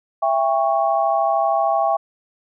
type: chord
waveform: sine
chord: C# diminished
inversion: first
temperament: just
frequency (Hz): 665.2 / 798.3 / 1108.7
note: E5 / G5 / C#6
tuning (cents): +16 / +31 / 0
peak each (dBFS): -19 / -19 / -23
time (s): 0.22-1.97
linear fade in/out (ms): 10
effects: none